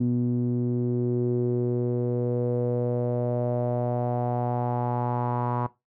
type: tone with low-pass filter sweep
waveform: sawtooth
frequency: 121.8 Hz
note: B2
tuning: 24 cents flat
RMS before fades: -26 dBFS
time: 0-5.67 s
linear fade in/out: 10 ms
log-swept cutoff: 270 to 1000 Hz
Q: 4.7
effects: noise-tail reverb RT60 0.2 s tail -17 dB re dry